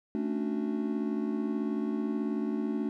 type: chord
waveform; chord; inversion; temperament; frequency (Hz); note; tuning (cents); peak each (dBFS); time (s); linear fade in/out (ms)
triangle; D major seventh; second; just; 220.2 / 275.3 / 293.7 / 367.1; A3 / C#4 / D4 / F#4; +2 / -12 / 0 / -14; -30 / -35 / -32 / -35; 0.15-2.89; 0
effects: none